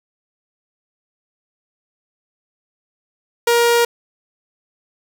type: tone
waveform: sawtooth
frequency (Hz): 472.1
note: A#4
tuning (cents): +22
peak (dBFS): -8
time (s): 3.47-3.85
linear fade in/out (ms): 5
effects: none